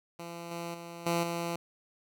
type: tone with level steps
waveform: 10% pulse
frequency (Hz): 170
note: F3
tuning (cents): -46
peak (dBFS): -32 / -28 / -34 / -19 / -24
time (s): 0.19-1.56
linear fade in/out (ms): 5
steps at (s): 0.51 / 0.74 / 1.06 / 1.23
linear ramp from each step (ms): 5
effects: none